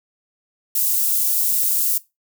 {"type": "high-pass noise", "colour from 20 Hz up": "white", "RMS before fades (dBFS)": -19, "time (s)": [0.75, 1.98], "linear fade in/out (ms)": 5, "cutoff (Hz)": 10000, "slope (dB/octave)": 12, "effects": ["noise-tail reverb RT60 0.2 s tail -18 dB re dry"]}